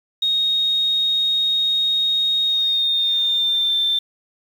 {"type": "tone with pitch glide", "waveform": "sine", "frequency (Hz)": [3734, 3565], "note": ["A#7", "A7"], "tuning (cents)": [2, 22], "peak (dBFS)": -16, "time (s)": [0.22, 3.99], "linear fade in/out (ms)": 5, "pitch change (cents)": -80, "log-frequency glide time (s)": [2.46, 3.72], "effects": ["7-bit"]}